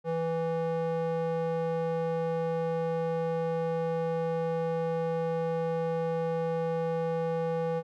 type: tone with band-pass filter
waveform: square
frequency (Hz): 164.81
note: E3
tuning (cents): 0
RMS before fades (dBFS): -30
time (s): 0.04-7.83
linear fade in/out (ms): 50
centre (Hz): 540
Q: 1.8
effects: none